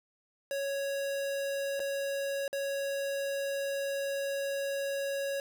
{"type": "tone with dropouts", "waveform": "square", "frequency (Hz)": 554.4, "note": "C#5", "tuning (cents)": 0, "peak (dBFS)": -32, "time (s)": [0.51, 5.4], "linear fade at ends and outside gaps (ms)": 1, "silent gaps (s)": [[1.795, 1.801], [2.479, 2.529]], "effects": []}